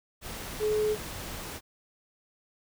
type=tone in noise; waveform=sine; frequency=426.3 Hz; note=G#4; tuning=45 cents sharp; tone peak=-24 dBFS; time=0.59-0.97 s; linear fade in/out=50 ms; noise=pink; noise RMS=-39 dBFS; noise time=0.21-1.61 s; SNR=+12 dB; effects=none